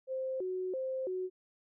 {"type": "tone with vibrato", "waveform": "sine", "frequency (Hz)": 440, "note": "A4", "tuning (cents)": 0, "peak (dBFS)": -33, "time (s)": [0.07, 1.3], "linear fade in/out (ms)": 50, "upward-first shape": "square", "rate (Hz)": 1.5, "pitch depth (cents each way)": 300, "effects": []}